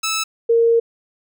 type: tone pair in turn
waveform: 10% pulse / sine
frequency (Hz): 1308 / 462.4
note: E6 / A#4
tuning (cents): -14 / -14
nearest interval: octave + tritone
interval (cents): 1800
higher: first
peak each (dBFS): -11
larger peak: neither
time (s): 0.03-0.24 / 0.49-0.8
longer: second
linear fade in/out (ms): 10
effects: none